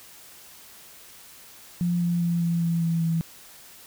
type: tone with pitch steps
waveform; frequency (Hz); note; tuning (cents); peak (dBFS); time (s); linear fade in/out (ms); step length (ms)
sine; 174.61 / 172.9 / 171.21 / 169.54 / 167.88 / 166.24 / 164.62; F3 / F3 / F3 / E3 / E3 / E3 / E3; 0 / -17 / -34 / +49 / +32 / +15 / -2; -21; 1.81-3.21; 0; 200
effects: white hiss -48 dBFS RMS until 3.86 s